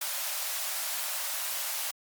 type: high-pass noise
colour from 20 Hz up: white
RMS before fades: -33 dBFS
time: 0.01-1.91 s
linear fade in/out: 5 ms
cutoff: 550 Hz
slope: 96 dB/octave
effects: Opus 48 kbps